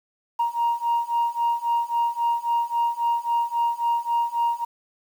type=beating tone pair; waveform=sine; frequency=937 / 940.7 Hz; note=A#5 / A#5; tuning=+9 / +15 cents; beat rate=3.7 Hz; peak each=-23 / -22 dBFS; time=0.39-4.65 s; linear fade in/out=10 ms; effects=tanh soft clip ceiling -16 dBFS + 8-bit